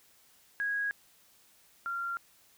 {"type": "tone pair in turn", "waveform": "sine", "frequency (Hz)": [1650, 1382.3], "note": ["G#6", "F6"], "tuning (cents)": [-12, -18], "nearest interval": "minor third", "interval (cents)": 306, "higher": "first", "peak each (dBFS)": [-29, -32], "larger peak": "first", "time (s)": [[0.6, 0.91], [1.86, 2.17]], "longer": "neither", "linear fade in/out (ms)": 0, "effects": ["white hiss -63 dBFS RMS until 2.57 s"]}